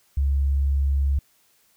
sine tone, 69.3 Hz, C#2, in tune, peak -18 dBFS, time 0.17-1.19 s, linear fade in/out 5 ms, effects white hiss -62 dBFS RMS until 1.76 s

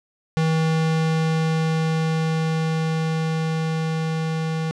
square tone with level ramp, 160.3 Hz, E3, 48 cents flat, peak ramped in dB -18 to -23 dBFS, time 0.37-4.71 s, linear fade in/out 0 ms, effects low-pass 6000 Hz 12 dB/octave

